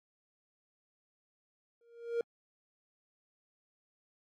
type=tone with exponential growth; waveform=triangle; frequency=468.3 Hz; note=A#4; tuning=8 cents sharp; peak=-25 dBFS; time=1.81-2.21 s; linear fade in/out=2 ms; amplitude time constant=85 ms; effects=AAC 48 kbps